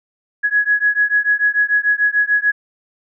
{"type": "beating tone pair", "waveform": "sine", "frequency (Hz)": [1672, 1678.8], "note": ["G#6", "G#6"], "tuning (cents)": [11, 18], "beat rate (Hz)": 6.8, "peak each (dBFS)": -16, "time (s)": [0.43, 2.52], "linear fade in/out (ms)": 20, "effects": []}